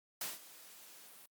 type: noise with ADSR envelope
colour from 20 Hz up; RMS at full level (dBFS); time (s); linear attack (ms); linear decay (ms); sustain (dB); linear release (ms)
white; -38; 0.21-1.26; 3; 170; -18; 5
effects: high-pass 200 Hz 12 dB/octave + Opus 48 kbps

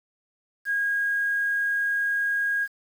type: tone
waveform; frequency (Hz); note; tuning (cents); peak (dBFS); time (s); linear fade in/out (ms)
sine; 1635; G#6; -28; -22; 0.65-2.68; 50
effects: 8-bit

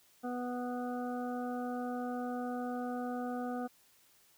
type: harmonic tone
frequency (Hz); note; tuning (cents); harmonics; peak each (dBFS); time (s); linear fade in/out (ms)
246.7; B3; -2; 1 / 2 / 3 / 5 / 6; -37 / -42 / -41 / -48 / -51; 0.23-3.68; 20
effects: white hiss -66 dBFS RMS until 4.37 s

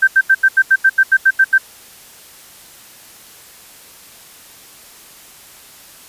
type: tone bursts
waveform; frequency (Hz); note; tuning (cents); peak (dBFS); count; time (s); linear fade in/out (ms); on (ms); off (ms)
sine; 1562; G6; -7; -6; 12; 0.02-1.582; 10; 55; 82
effects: white hiss -41 dBFS RMS until 6.08 s + resampled to 32000 Hz

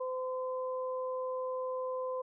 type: tone pair together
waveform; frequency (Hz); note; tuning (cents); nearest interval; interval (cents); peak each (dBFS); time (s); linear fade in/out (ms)
sine; 512.5 / 1025; C5 / C6; -36 / -36; octave; 1200; -34 / -40; 0-2.22; 10
effects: none

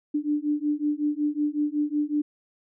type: beating tone pair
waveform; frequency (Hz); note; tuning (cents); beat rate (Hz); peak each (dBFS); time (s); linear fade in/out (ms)
sine; 293.7 / 299.1; D4 / D4; 0 / +32; 5.4; -26 / -26; 0.14-2.22; 10
effects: none

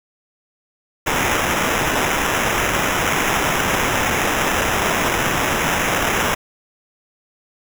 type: noise with sample-and-hold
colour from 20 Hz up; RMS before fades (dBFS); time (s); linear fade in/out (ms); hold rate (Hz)
blue; -19; 1.06-6.35; 10; 4410
effects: none

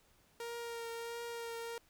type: tone with vibrato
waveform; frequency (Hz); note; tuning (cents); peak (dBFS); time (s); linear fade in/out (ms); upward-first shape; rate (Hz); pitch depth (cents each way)
sawtooth; 466.2; A#4; 0; -37; 0.4-1.78; 2; triangle; 1.5; 19
effects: pink hiss -69 dBFS RMS until 1.89 s

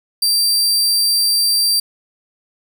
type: tone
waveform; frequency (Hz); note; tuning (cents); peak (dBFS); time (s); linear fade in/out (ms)
sawtooth; 4699; D8; 0; -10; 0.22-1.8; 5
effects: none

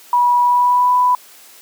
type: tone with pitch glide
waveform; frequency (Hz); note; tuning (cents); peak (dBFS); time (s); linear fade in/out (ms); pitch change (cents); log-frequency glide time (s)
sine; 973 to 992.9; B5 to B5; -26 to +9; -10; 0.13-1.15; 2; +35; 0.4-0.95
effects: white hiss -43 dBFS RMS until 1.61 s + high-pass 300 Hz 12 dB/octave

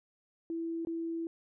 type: tone with dropouts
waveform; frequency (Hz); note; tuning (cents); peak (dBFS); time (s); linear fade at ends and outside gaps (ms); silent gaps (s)
sine; 331.1; E4; +8; -33; 0.5-1.27; 1; 0.85-0.871
effects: none

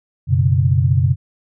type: chord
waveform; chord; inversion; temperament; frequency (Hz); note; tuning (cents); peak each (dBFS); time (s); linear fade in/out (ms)
sine; F# suspended fourth; none; just; 92.5 / 123.33 / 138.75; F#2 / B2 / C#3; 0 / -2 / +2; -16; 0.27-1.16; 50
effects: none

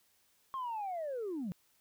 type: linear sweep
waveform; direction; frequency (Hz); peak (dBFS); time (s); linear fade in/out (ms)
sine; down; 1084 to 164.3; -34; 0.54-1.52; 0
effects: tanh soft clip ceiling -33 dBFS + white hiss -71 dBFS RMS until 1.8 s

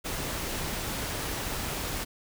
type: noise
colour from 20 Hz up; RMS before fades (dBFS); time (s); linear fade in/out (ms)
pink; -33; 0.04-2.05; 20
effects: none

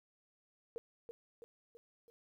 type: tone with echo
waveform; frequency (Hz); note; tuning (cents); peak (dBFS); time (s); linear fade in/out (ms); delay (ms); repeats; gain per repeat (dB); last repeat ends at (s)
sine; 466.2; A#4; 0; -39; 0.76-0.78; 0; 330; 4; -5; 2.1
effects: 13-bit

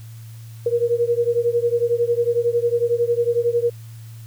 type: beating tone pair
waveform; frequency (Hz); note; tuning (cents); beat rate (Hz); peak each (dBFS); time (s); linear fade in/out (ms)
sine; 469.2 / 480.2; A#4 / B4; +11 / -49; 11; -19 / -20; 0.66-3.7; 5
effects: added 113 Hz sine -35 dBFS peak until 4.26 s + white hiss -51 dBFS RMS until 4.26 s

